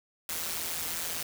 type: noise with amplitude modulation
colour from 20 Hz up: white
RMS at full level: -31 dBFS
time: 0.29-1.23 s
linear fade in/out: 2 ms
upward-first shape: sine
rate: 166 Hz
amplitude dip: 75%
effects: none